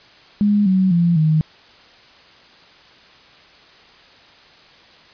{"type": "tone with pitch steps", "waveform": "sine", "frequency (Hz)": [206.2, 188, 171.4, 156.27], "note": ["G#3", "F#3", "F3", "D#3"], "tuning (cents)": [-12, 28, -32, 8], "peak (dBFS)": -12, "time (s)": [0.41, 1.41], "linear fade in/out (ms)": 0, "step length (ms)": 250, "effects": ["white hiss -47 dBFS RMS until 5.13 s", "resampled to 11025 Hz"]}